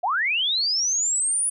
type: linear sweep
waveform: sine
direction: up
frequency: 641 to 9956 Hz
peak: -20 dBFS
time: 0.03-1.5 s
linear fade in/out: 10 ms
effects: none